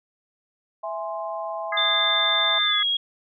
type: chord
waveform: sine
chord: E augmented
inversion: none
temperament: equal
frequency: 659.3 / 830.6 / 1046.5 Hz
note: E5 / G#5 / B#5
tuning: 0 / 0 / 0 cents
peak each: -30 / -33 / -33 dBFS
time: 0.83-2.59 s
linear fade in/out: 10 ms
type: harmonic tone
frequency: 413.3 Hz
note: G#4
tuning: 8 cents flat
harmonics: 3 / 4 / 5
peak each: -28 / -28 / -28 dBFS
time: 1.72-2.83 s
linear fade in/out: 5 ms
type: tone with pitch glide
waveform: sine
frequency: 3568 to 3291 Hz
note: A7 to G#7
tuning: +23 to -16 cents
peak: -20 dBFS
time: 1.77-2.97 s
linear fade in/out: 5 ms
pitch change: -139 cents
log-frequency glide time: 2.65-2.86 s
effects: none